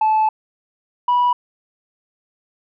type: tone pair in turn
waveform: sine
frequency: 869 / 978.5 Hz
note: A5 / B5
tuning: -22 / -16 cents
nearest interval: major second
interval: 206 cents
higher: second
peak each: -11 dBFS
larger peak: neither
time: 0.01-0.29 / 1.08-1.33 s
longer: first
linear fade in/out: 5 ms
effects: tanh soft clip ceiling -11 dBFS